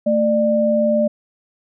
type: tone pair together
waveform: sine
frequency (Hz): 223.4 / 596.4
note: A3 / D5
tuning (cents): +27 / +27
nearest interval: octave + perfect fourth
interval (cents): 1700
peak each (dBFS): -18 / -15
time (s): 0.06-1.08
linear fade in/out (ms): 10
effects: none